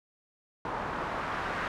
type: noise with low-pass filter sweep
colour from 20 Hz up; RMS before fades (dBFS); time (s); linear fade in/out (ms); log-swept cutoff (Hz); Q
white; -34; 0.65-1.68; 2; 1000 to 1500; 1.5
effects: none